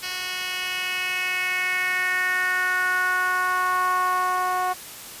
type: tone with band-pass filter sweep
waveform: 10% pulse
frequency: 366.5 Hz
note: F#4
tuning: 16 cents flat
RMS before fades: -24 dBFS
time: 0.02-4.74 s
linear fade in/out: 20 ms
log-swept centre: 3700 to 860 Hz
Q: 3.4
effects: white hiss -39 dBFS RMS until 5.2 s + resampled to 32000 Hz